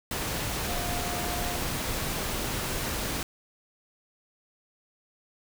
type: tone in noise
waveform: sine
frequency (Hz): 707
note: F5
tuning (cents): +21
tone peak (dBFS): -36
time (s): 0.69-1.56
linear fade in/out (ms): 2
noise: pink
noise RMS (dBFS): -31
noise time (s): 0.11-3.23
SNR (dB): -8
effects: none